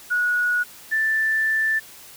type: tone pair in turn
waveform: sine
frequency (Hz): 1459 / 1766.3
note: F#6 / A6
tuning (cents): -25 / +6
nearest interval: minor third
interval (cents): 331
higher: second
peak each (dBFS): -18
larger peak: neither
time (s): 0.1-0.64 / 0.91-1.8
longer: second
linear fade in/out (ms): 20
effects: white hiss -44 dBFS RMS until 2.16 s